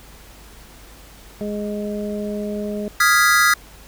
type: harmonic tone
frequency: 207.7 Hz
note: G#3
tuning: in tune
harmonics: 1 / 2 / 3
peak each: -25 / -28 / -30 dBFS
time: 1.41-2.88 s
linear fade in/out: 0 ms
type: chord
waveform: square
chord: F half-diminished seventh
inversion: third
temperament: equal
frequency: 1244.5 / 1396.9 / 1661.2 / 1975.5 Hz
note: Eb6 / F6 / Ab6 / Cb7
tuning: 0 / 0 / 0 / 0 cents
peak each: -19 dBFS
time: 3-3.54 s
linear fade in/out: 5 ms
effects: added 50 Hz sine -45 dBFS peak until 3.87 s + pink hiss -45 dBFS RMS until 3.87 s